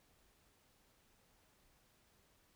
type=silence; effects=pink hiss -72 dBFS RMS until 2.55 s